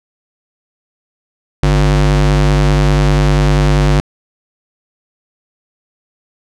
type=ring-modulated tone; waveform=square; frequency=100.3 Hz; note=G2; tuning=40 cents sharp; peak=-6 dBFS; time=1.63-4 s; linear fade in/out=0 ms; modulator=47.6 Hz; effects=low-pass 7000 Hz 12 dB/octave